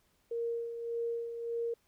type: tone with tremolo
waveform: sine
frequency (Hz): 466.2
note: A#4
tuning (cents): 0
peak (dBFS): -31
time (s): 0.31-1.74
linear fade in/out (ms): 5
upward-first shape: sine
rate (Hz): 1.7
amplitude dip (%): 55
effects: pink hiss -72 dBFS RMS until 1.87 s